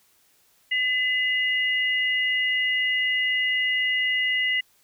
sine tone pair together, 2014 / 2854 Hz, B6 / F7, +33 / +37 cents, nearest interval tritone, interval 604 cents, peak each -22 / -26 dBFS, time 0.71-4.61 s, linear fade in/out 10 ms, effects white hiss -62 dBFS RMS until 4.83 s

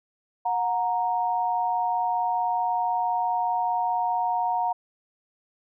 sine tone pair together, 727.1 / 932.3 Hz, F#5 / A#5, -30 / 0 cents, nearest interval major third, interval 430 cents, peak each -25 dBFS, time 0.45-4.73 s, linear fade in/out 10 ms, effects none

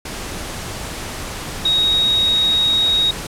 sine tone in noise, 3780 Hz, A#7, 23 cents sharp, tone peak -13 dBFS, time 1.65-3.11 s, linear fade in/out 5 ms, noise pink, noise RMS -28 dBFS, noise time 0.05-3.27 s, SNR +12 dB, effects low-pass 11000 Hz 12 dB/octave

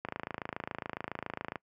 click train, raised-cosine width 0.5 ms, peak -20 dBFS, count 42, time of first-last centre 0.05-1.557 s, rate 27.2 Hz, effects noise-tail reverb RT60 0.1 s tail -24 dB re dry + high-pass 100 Hz 12 dB/octave

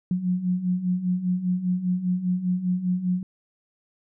sine beating tone pair, 177.9 / 182.9 Hz, F3 / F#3, +32 / -20 cents, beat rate 5 Hz, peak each -28 / -23 dBFS, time 0.11-3.23 s, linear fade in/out 2 ms, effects none

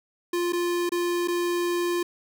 square tone with dropouts, 349.2 Hz, F4, in tune, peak -24 dBFS, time 0.33-2.03 s, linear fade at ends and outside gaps 5 ms, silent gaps 0.524-0.531 / 0.893-0.919 / 1.276-1.282 s, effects none

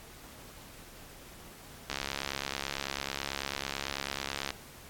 click train, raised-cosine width 0.2 ms, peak -15 dBFS, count 181, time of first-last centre 1.9-4.505 s, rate 69.1 Hz, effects pink hiss -51 dBFS RMS until 4.89 s + AAC 64 kbps

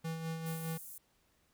square tone with tremolo, 162.8 Hz, E3, 21 cents flat, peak -36 dBFS, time 0.04-0.78 s, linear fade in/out 10 ms, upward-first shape sine, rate 4.9 Hz, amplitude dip 45%
pink high-pass noise, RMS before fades -49 dBFS, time 0.46-0.98 s, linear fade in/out 2 ms, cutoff 8700 Hz, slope 24 dB/octave
effects pink hiss -73 dBFS RMS until 1.53 s

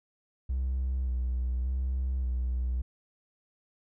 triangle tone with vibrato, 63.4 Hz, B1, 46 cents sharp, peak -24 dBFS, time 0.49-2.82 s, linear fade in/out 10 ms, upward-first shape square, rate 0.86 Hz, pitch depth 35 cents each way, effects tanh soft clip ceiling -23 dBFS

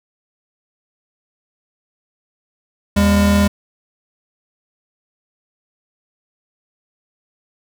square tone pair together, 80 / 202.5 Hz, D#2 / G#3, +49 / -43 cents, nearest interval octave + major third, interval 1608 cents, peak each -17 / -13 dBFS, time 2.96-3.48 s, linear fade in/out 10 ms, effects none

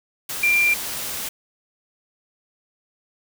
sine tone in noise, 2378 Hz, D7, 21 cents sharp, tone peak -15 dBFS, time 0.43-0.74 s, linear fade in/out 5 ms, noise white, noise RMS -29 dBFS, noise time 0.29-1.29 s, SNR +11 dB, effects none

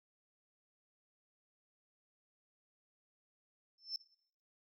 sine tone with exponential growth, 5320 Hz, E8, 15 cents sharp, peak -32 dBFS, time 3.78-3.96 s, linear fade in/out 2 ms, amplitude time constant 38 ms, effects noise-tail reverb RT60 0.6 s tail -19 dB re dry + tanh soft clip ceiling -32 dBFS

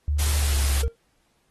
sine tone with pitch glide, 73.42 to 68.9 Hz, D2 to C#2, 0 to -10 cents, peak -20 dBFS, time 0.08-0.88 s, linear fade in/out 0 ms, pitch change -110 cents, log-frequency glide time 0.37-0.61 s
white noise, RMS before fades -29 dBFS, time 0.18-0.83 s, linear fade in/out 20 ms
triangle tone with exponential decay, 461.8 Hz, A#4, 16 cents flat, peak -23 dBFS, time 0.83-0.96 s, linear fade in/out 5 ms, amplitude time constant 28 ms
effects pink hiss -68 dBFS RMS until 1.5 s + AAC 32 kbps

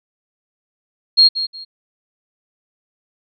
sine tone with echo, 4253 Hz, C8, 27 cents sharp, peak -6 dBFS, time 1.17-1.29 s, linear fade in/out 20 ms, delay 180 ms, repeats 2, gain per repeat -12 dB, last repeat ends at 1.65 s, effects none

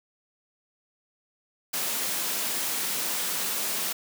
white high-pass noise, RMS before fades -29 dBFS, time 1.73-3.93 s, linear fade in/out 10 ms, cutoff 150 Hz, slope 96 dB/octave, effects none

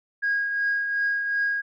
sine tone with tremolo, 1638 Hz, G#6, 24 cents flat, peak -19 dBFS, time 0.22-1.62 s, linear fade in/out 20 ms, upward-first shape triangle, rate 2.7 Hz, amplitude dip 50%, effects tanh soft clip ceiling -17 dBFS

